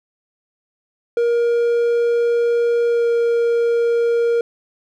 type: tone with pitch glide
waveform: triangle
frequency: 471.7 to 468.7 Hz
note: A#4 to A#4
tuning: +20 to +9 cents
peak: -12 dBFS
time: 1.17-4.41 s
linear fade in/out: 2 ms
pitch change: -11 cents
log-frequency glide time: 2.87-3.08 s
effects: none